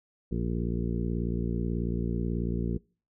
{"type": "harmonic tone with a mistuned harmonic", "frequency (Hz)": 58.3, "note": "A#1", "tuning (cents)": 1, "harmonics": [1, 2, 3, 4, 5, 6, 7, 8], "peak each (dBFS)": [-32, -35, -32, -35, -43, -38, -42, -45], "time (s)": [0.31, 2.78], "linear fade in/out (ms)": 10, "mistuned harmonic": 8, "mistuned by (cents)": -19, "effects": ["noise-tail reverb RT60 0.4 s tail -26 dB re dry"]}